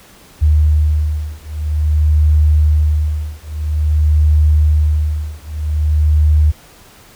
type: beating tone pair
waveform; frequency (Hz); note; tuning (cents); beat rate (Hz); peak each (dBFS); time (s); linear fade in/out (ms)
sine; 75.8 / 76.3; D#2 / D#2; -45 / -33; 0.5; -13; 0.41-6.52; 20
effects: pink hiss -43 dBFS RMS until 7.15 s